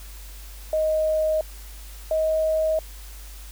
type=tone pair in turn; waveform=sine; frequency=625 / 631.5 Hz; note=D#5 / D#5; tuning=+8 / +26 cents; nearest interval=unison; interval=18 cents; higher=second; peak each=-19 dBFS; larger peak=neither; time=0.73-1.41 / 2.11-2.79 s; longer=neither; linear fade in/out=2 ms; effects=added 50 Hz sine -38 dBFS peak until 3.51 s + white hiss -46 dBFS RMS until 3.51 s